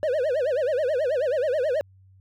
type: tone with vibrato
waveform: triangle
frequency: 554.4 Hz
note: C#5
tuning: in tune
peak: -19 dBFS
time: 0.03-1.81 s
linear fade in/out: 0 ms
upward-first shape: sine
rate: 9.3 Hz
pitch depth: 240 cents each way
effects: added 95 Hz sine -51 dBFS peak until 2.2 s